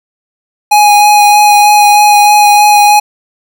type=tone with vibrato; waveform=square; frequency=830.6 Hz; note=G#5; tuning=in tune; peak=-3 dBFS; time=0.71-3 s; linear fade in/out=10 ms; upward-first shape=sine; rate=3.2 Hz; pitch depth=12 cents each way; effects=none